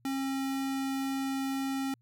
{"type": "tone", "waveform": "square", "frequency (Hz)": 269.8, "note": "C#4", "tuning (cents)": -47, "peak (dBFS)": -31, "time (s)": [0.05, 1.94], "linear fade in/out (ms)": 2, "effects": ["added 118 Hz sine -64 dBFS peak until 2.01 s"]}